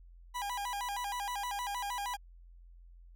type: tone with vibrato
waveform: 40% pulse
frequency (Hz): 892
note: A5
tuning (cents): +23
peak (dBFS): -34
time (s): 0.34-2.17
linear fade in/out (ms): 20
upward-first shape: square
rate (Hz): 6.4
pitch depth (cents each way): 170
effects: added 43 Hz sine -52 dBFS peak until 3.15 s